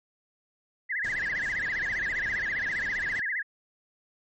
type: tone with vibrato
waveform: sine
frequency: 1828 Hz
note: A#6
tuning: 34 cents flat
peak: -27 dBFS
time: 0.89-3.43 s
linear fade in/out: 20 ms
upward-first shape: sine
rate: 15 Hz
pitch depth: 210 cents each way
type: noise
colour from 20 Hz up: pink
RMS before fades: -43 dBFS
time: 1.04-3.2 s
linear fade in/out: 5 ms
effects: MP3 32 kbps